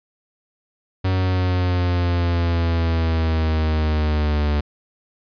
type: exponential sweep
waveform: 45% pulse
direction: down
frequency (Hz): 94 to 73.42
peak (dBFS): -17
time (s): 1.04-4.61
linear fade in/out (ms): 10
effects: resampled to 11025 Hz